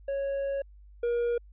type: tone pair in turn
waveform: triangle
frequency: 553 / 475.3 Hz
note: C#5 / A#4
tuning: -4 / +34 cents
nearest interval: minor third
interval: 262 cents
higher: first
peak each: -26 / -23 dBFS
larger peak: second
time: 0.08-0.62 / 1.03-1.38 s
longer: first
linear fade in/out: 5 ms
effects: added 50 Hz sine -49 dBFS peak until 1.52 s + resampled to 8000 Hz